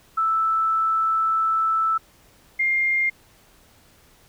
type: tone pair in turn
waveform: sine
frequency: 1318 / 2115 Hz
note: E6 / C7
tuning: -1 / +18 cents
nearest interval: minor sixth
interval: 819 cents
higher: second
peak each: -18 dBFS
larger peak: neither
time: 0.17-1.98 / 2.59-3.1 s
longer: first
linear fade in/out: 10 ms
effects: pink hiss -55 dBFS RMS until 4.28 s